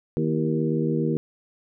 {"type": "harmonic tone with a mistuned harmonic", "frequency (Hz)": 78.3, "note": "D#2", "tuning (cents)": 11, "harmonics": [2, 3, 4, 5, 6], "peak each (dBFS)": [-25, -27, -28, -29, -30], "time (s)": [0.17, 1.17], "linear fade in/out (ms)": 0, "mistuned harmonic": 4, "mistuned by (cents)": 61, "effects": []}